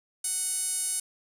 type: tone with band-pass filter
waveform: 5% pulse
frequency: 741 Hz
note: F#5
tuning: 2 cents sharp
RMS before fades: -30 dBFS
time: 0.24-1 s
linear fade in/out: 5 ms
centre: 10000 Hz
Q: 3.8
effects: 8-bit